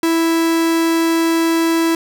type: tone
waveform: 45% pulse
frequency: 329.6 Hz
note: E4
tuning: in tune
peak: -13 dBFS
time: 0.03-1.95 s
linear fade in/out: 2 ms
effects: none